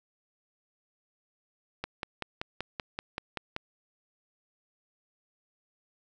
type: click train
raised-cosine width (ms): 0.3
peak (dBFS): -17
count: 10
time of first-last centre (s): 1.84-3.564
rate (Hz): 5.22
effects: none